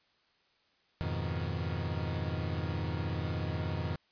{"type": "chord", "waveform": "40% pulse", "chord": "F half-diminished seventh", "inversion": "none", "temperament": "equal", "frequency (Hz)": [87.31, 103.83, 123.47, 155.56], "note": ["F2", "Ab2", "Cb3", "Eb3"], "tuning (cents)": [0, 0, 0, 0], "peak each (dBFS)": [-35, -39, -39, -37], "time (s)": [1.01, 3.96], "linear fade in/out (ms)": 0, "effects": ["white hiss -70 dBFS RMS until 4.11 s", "resampled to 11025 Hz"]}